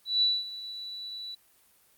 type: tone with ADSR envelope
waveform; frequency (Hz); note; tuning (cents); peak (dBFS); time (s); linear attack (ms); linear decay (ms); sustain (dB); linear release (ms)
sine; 3951; B7; 0; -20; 0.05-1.35; 170; 220; -16; 10
effects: white hiss -63 dBFS RMS until 1.97 s + Opus 32 kbps